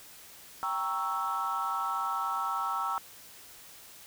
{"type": "chord", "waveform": "sine", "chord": "G diminished seventh", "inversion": "none", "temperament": "equal", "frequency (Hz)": [784, 932.3, 1108.7, 1318.5], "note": ["G5", "Bb5", "Db6", "Fb6"], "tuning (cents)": [0, 0, 0, 0], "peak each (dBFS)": [-36, -35, -35, -31], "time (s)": [0.63, 2.98], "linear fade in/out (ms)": 0, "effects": ["tanh soft clip ceiling -22 dBFS", "white hiss -51 dBFS RMS until 4.06 s"]}